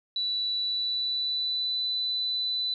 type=tone with pitch glide; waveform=sine; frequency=3951 to 3992 Hz; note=B7 to B7; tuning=0 to +18 cents; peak=-26 dBFS; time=0.16-2.74 s; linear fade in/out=2 ms; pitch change=+18 cents; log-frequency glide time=0.61-1.82 s; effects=none